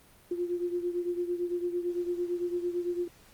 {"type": "beating tone pair", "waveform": "sine", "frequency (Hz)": [349.9, 358.8], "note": ["F4", "F4"], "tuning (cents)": [3, 47], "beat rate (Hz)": 8.9, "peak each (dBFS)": [-30, -35], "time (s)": [0.31, 3.08], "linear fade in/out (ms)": 5, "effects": ["pink hiss -58 dBFS RMS until 3.33 s", "Opus 32 kbps"]}